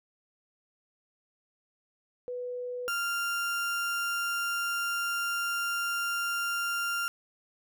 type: tone pair in turn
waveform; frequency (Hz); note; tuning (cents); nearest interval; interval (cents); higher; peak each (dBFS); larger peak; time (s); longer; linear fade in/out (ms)
sine / 35% pulse; 493.9 / 1392.5; B4 / F6; 0 / -5; octave + tritone; 1795; second; -33 / -27; second; 2.28-2.88 / 2.88-7.08; second; 0
effects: none